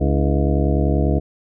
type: harmonic tone with a mistuned harmonic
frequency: 70.2 Hz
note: C#2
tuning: 22 cents sharp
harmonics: 1 / 2 / 3 / 4 / 5 / 6 / 7 / 9 / 10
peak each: -18 / -21 / -25 / -25 / -25 / -27 / -28 / -28 / -32 dBFS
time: 0-1.2 s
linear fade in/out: 20 ms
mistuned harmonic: 5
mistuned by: -120 cents
effects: none